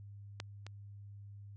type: clicks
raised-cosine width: 0.2 ms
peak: -22 / -30 dBFS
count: 2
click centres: 0.401 / 0.666 s
effects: added 101 Hz sine -48 dBFS peak until 1.56 s + resampled to 22050 Hz